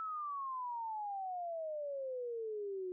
sine exponential sweep, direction down, 1318.5 to 360 Hz, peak -38 dBFS, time 0-2.92 s, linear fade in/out 0 ms, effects none

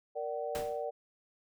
sine chord, Bb augmented, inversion none, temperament equal with one note detuned, 466.2 / 587.3 / 757.7 Hz, Bb4 / D5 / F#5, 0 / 0 / +41 cents, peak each -38 / -37 / -40 dBFS, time 0.15-0.91 s, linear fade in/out 20 ms
pink noise with exponential decay, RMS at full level -38 dBFS, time 0.55-0.85 s, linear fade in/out 0 ms, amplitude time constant 64 ms
effects none

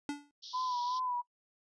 square tone with exponential decay, 288.8 Hz, D4, 29 cents flat, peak -32 dBFS, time 0.09-0.31 s, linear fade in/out 1 ms, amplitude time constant 47 ms
white band-pass noise, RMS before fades -48 dBFS, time 0.42-1 s, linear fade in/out 20 ms, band 3200 to 5600 Hz, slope 96 dB/octave
sine tone with vibrato, 995 Hz, B5, 13 cents sharp, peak -32 dBFS, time 0.53-1.22 s, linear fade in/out 20 ms, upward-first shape sine, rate 2.7 Hz, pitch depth 46 cents each way
effects noise-tail reverb RT60 0.1 s tail -23 dB re dry + resampled to 22050 Hz

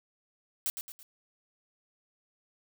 blue noise with echo, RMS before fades -31 dBFS, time 0.66-0.7 s, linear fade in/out 0 ms, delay 110 ms, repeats 3, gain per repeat -7 dB, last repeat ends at 1.03 s, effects none

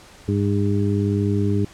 harmonic tone, 101.2 Hz, G#2, 44 cents flat, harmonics 1 / 2 / 3 / 4, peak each -20 / -23 / -25 / -26 dBFS, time 0.28-1.65 s, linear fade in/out 5 ms, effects pink hiss -46 dBFS RMS until 1.73 s + low-pass 9000 Hz 12 dB/octave

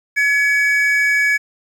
triangle tone pair together, 1695 / 2263 Hz, G#6 / C#7, +35 / +35 cents, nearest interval perfect fourth, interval 500 cents, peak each -14 dBFS, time 0.16-1.38 s, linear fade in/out 20 ms, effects 8-bit

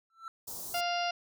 triangle tone with exponential growth, 1336 Hz, E6, 23 cents sharp, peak -34 dBFS, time 0.1-0.28 s, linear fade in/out 1 ms, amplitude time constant 39 ms
white band-stop noise, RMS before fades -41 dBFS, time 0.47-0.81 s, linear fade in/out 10 ms, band 1000 to 4900 Hz, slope 24 dB/octave
harmonic tone, 698.5 Hz, F5, in tune, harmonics 1 / 2 / 3 / 4 / 5 / 6 / 7 / 8, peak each -31 / -38 / -43 / -37 / -48 / -46 / -41 / -45 dBFS, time 0.74-1.11 s, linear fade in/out 5 ms
effects none

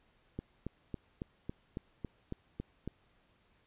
click train, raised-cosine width 3 ms, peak -25 dBFS, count 10, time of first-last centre 0.39-2.876 s, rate 3.62 Hz, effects pink hiss -70 dBFS RMS until 3.66 s + resampled to 8000 Hz

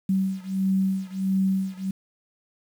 sine beating tone pair, 190.6 / 192.1 Hz, G3 / G3, -48 / -35 cents, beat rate 1.5 Hz, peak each -24 / -25 dBFS, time 0.09-1.91 s, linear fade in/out 5 ms, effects 8-bit

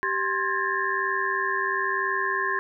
sine tone cluster, 389.3 / 1057 / 1631 / 1712 / 1815 Hz, G4 / C6 / G#6 / A6 / A#6, -12 / +17 / -32 / -48 / -47 cents, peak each -32 / -27 / -30 / -30 / -31 dBFS, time 0.03-2.59 s, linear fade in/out 0 ms, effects none

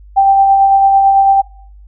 sine tone with tremolo, 784 Hz, G5, in tune, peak -4 dBFS, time 0.16-1.42 s, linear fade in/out 20 ms, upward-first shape sine, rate 9 Hz, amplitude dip 30%, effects noise-tail reverb RT60 0.6 s tail -22 dB re dry + added 50 Hz sine -35 dBFS peak until 1.87 s

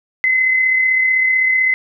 sine tone with amplitude modulation, 2044 Hz, C7, 41 cents flat, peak -10 dBFS, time 0.24-1.74 s, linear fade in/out 0 ms, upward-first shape sine, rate 35.8 Hz, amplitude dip 35%, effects none

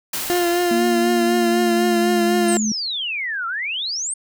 white noise with exponential decay, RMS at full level -24 dBFS, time 0.13-1.93 s, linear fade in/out 5 ms, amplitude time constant 390 ms
30% pulse tone with vibrato, 349.2 Hz, F4, in tune, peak -14 dBFS, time 0.3-2.57 s, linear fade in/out 0 ms, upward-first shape triangle, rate 4 Hz, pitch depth 32 cents each way
sine tone with pitch glide, 233.1 to 215 Hz, A#3 to A3, 0 to -40 cents, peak -19 dBFS, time 0.71-2.72 s, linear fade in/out 2 ms, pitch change -140 cents, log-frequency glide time 1.22-2.23 s
sine exponential two-way sweep, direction down then up, 8900 to 1316 to 8900 Hz, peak -22 dBFS, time 2.48-4.14 s, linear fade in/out 5 ms, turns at 3.47 s
effects none

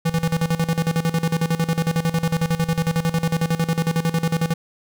square tone with tremolo, 164.81 Hz, E3, in tune, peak -17 dBFS, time 0.05-4.54 s, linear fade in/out 10 ms, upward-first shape square, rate 11 Hz, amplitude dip 80%, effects none

